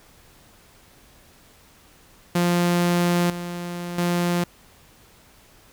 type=tone with level steps; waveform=sawtooth; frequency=174.7 Hz; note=F3; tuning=1 cent sharp; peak=-14 / -25 / -16 dBFS; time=2.35-4.44 s; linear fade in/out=5 ms; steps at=3.3 / 3.98 s; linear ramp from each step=2 ms; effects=pink hiss -53 dBFS RMS until 5.72 s